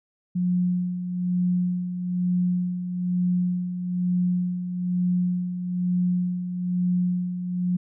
sine tone with tremolo, 179.3 Hz, F3, 46 cents sharp, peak -19 dBFS, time 0.35-7.77 s, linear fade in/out 10 ms, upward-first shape sine, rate 1.1 Hz, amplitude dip 60%, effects none

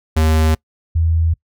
square / sine tone pair in turn, 78.9 / 81.96 Hz, D#2 / E2, +25 / -9 cents, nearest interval minor second, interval 66 cents, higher second, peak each -12 dBFS, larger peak neither, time 0.16-0.55 / 0.95-1.34 s, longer neither, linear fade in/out 10 ms, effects noise-tail reverb RT60 0.1 s tail -24 dB re dry

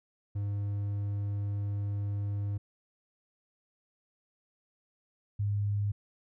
triangle / sine tone pair in turn, 101.5 / 102.32 Hz, G#2 / G#2, -39 / -25 cents, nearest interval unison, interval 14 cents, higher second, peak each -28 / -27 dBFS, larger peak second, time 0.35-2.58 / 5.39-5.92 s, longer first, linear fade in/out 10 ms, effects none

